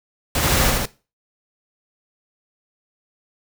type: noise with echo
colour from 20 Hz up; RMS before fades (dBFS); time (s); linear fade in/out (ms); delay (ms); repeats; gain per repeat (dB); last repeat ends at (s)
pink; -20; 0.35-0.7; 2; 78; 2; -2; 0.856
effects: noise-tail reverb RT60 0.3 s tail -18 dB re dry